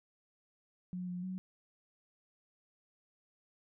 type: tone with pitch steps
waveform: sine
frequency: 180.9 / 178.6 / 186 Hz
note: F#3 / F3 / F#3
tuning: -39 / +39 / +9 cents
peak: -37 dBFS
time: 0.93-1.38 s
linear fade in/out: 0 ms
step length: 150 ms
effects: none